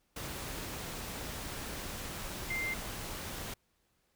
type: tone in noise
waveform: sine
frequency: 2093 Hz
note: C7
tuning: in tune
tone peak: -33 dBFS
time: 2.5-2.74 s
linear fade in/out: 5 ms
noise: pink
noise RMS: -41 dBFS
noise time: 0.16-3.54 s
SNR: +5 dB
effects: pink hiss -75 dBFS RMS until 4.15 s